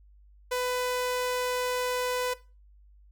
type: tone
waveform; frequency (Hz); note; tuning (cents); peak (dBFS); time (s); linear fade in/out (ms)
sawtooth; 499; B4; +18; -23; 0.51-2.34; 10
effects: noise-tail reverb RT60 0.3 s tail -18 dB re dry + added 50 Hz sine -53 dBFS peak until 3.11 s